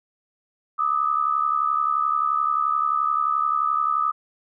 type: tone pair together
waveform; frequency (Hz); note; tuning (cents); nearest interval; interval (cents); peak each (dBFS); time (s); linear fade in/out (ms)
sine; 1202 / 1273.5; D6 / D#6; +40 / +40; minor second; 100; -22 / -22; 0.78-4.12; 20
effects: none